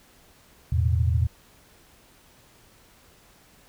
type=chord; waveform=sine; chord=E suspended fourth; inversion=none; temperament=just; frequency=82.41 / 109.88 / 123.61 Hz; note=E2 / A2 / B2; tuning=0 / -2 / +2 cents; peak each=-21 / -25 / -27 dBFS; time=0.72-1.27 s; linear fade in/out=5 ms; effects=pink hiss -56 dBFS RMS until 3.68 s